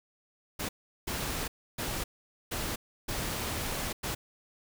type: noise bursts at uneven times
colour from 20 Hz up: pink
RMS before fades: -34 dBFS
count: 6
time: 0.59-0.69 / 1.07-1.48 / 1.78-2.04 / 2.51-2.76 / 3.08-3.93 / 4.03-4.15 s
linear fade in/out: 10 ms
effects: none